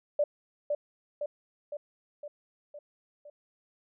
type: tone with echo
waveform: sine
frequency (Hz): 587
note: D5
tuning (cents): -1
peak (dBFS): -22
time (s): 0.19-0.24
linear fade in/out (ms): 5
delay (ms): 510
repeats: 6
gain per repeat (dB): -4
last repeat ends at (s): 3.3
effects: none